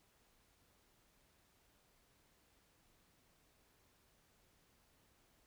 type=silence; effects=pink hiss -73 dBFS RMS until 5.46 s